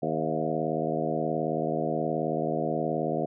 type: harmonic tone with a mistuned harmonic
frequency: 78.7 Hz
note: D#2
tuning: 20 cents sharp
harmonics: 2 / 3 / 4 / 5 / 6 / 7 / 8 / 9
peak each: -34 / -34 / -34 / -34 / -34 / -34 / -34 / -34 dBFS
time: 0.02-3.26 s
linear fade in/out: 10 ms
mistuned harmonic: 8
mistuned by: +54 cents
effects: none